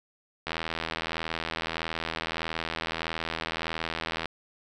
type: click train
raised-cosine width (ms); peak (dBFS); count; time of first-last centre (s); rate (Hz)
0.3; -14; 310; 0.47-4.257; 81.6
effects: none